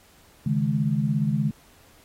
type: chord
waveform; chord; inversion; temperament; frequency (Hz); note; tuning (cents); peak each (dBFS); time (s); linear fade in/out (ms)
sine; C# suspended second; none; equal with one note detuned; 138.59 / 155.56 / 210.8; C#3 / D#3 / G#3; 0 / 0 / +26; -25; 0.46-1.51; 5
effects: pink hiss -56 dBFS RMS until 2.04 s + AAC 48 kbps